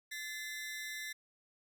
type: ring-modulated tone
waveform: sawtooth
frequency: 1900 Hz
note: A#6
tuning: 33 cents sharp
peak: -34 dBFS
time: 0.11-1.13 s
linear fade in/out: 10 ms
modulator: 159 Hz
effects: none